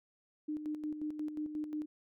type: tone with tremolo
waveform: sine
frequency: 303.4 Hz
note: D#4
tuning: 44 cents flat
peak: -34 dBFS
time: 0.48-1.86 s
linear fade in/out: 10 ms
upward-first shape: square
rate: 5.6 Hz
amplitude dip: 55%
effects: none